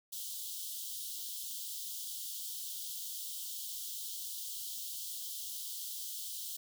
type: high-pass noise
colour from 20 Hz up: white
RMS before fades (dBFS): -42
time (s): 0.12-6.57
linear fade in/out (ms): 10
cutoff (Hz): 3000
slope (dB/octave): 96
effects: none